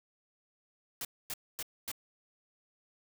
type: noise bursts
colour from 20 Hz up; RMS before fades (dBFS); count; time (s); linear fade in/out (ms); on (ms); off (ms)
white; -38; 4; 1.01-1.916; 2; 39; 250
effects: none